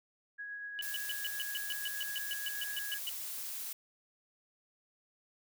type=tone with tremolo; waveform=sine; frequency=1661.2 Hz; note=G#6; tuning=in tune; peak=-39 dBFS; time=0.38-2.99 s; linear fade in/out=20 ms; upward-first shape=triangle; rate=8.3 Hz; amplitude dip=30%
type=tone bursts; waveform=sine; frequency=2960 Hz; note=F#7; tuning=in tune; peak=-35 dBFS; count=16; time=0.79-3.092 s; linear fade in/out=0 ms; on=22 ms; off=130 ms
type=noise; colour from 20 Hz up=blue; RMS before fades=-41 dBFS; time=0.82-3.73 s; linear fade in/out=5 ms
effects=none